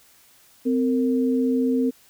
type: tone pair together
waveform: sine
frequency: 257.5 / 458.8 Hz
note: C4 / A#4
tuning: -28 / -28 cents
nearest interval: minor seventh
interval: 1000 cents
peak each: -19 / -25 dBFS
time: 0.65-1.91 s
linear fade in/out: 20 ms
effects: white hiss -55 dBFS RMS until 2.09 s